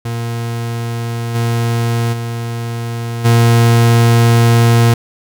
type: tone with level steps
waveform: 40% pulse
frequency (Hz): 116.9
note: A#2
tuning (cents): +5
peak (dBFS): -17 / -12 / -18 / -6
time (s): 0.05-4.94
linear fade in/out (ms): 5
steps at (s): 1.34 / 2.12 / 3.24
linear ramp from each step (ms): 20
effects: none